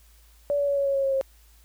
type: tone with pitch steps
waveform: sine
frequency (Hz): 575 / 569.4 / 563.8 / 558.3 / 552.9 / 547.5 / 542.1 / 536.8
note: D5 / C#5 / C#5 / C#5 / C#5 / C#5 / C#5 / C5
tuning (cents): -37 / +46 / +29 / +12 / -5 / -22 / -39 / +44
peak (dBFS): -21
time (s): 0.5-1.212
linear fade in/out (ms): 0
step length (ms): 89
effects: added 55 Hz sine -53 dBFS peak until 1.64 s + white hiss -60 dBFS RMS until 1.64 s